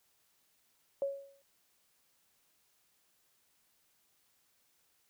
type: tone with exponential decay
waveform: sine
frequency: 554.4 Hz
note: C#5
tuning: in tune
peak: -28 dBFS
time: 1.02-1.42 s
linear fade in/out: 1 ms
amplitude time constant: 85 ms
effects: white hiss -73 dBFS RMS until 5.09 s